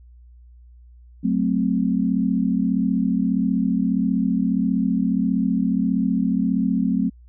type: chord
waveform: sine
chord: F# diminished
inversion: none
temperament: equal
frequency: 185 / 220 / 261.6 Hz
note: F#3 / A3 / C4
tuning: 0 / 0 / 0 cents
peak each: -22 dBFS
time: 1.23-7.1 s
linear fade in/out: 20 ms
effects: added 60 Hz sine -44 dBFS peak until 7.28 s